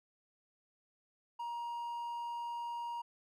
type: tone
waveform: triangle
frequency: 945 Hz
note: A#5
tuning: 23 cents sharp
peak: -36 dBFS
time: 1.39-3.02 s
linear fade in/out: 10 ms
effects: none